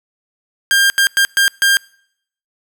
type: tone bursts at uneven times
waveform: sawtooth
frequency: 1600 Hz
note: G6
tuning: 35 cents sharp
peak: -6 dBFS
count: 5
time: 0.71-0.9 / 0.98-1.07 / 1.17-1.25 / 1.37-1.48 / 1.62-1.77 s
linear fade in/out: 0 ms
effects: noise-tail reverb RT60 0.7 s tail -26 dB re dry